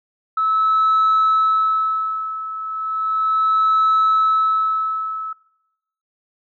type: tone with tremolo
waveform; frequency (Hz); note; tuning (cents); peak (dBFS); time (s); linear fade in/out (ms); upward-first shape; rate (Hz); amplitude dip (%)
sine; 1301; E6; -23; -11; 0.37-5.33; 5; sine; 0.35; 80
effects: noise-tail reverb RT60 0.9 s tail -23 dB re dry + tanh soft clip ceiling -10 dBFS